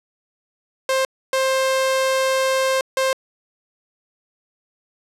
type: tone bursts at uneven times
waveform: sawtooth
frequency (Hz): 528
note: C5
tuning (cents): +16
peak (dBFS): -13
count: 3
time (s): 0.89-1.05 / 1.33-2.81 / 2.97-3.13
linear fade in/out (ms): 2
effects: low-pass 11000 Hz 12 dB/octave